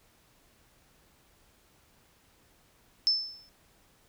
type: tone with exponential decay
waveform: sine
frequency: 5274 Hz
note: E8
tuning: in tune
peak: -19 dBFS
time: 3.07-3.49 s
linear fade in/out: 0 ms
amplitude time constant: 91 ms
effects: pink hiss -64 dBFS RMS until 4.08 s